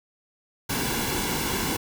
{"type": "noise with comb filter", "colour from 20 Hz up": "pink", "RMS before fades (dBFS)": -27, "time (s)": [0.69, 1.77], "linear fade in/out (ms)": 10, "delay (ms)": 1.6, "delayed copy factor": -0.6, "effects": []}